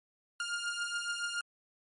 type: beating tone pair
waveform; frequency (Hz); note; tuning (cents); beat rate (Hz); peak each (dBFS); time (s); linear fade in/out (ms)
sawtooth; 1408 / 1415.1; F6 / F6; +14 / +22; 7.1; -32 / -35; 0.4-1.41; 2
effects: MP3 48 kbps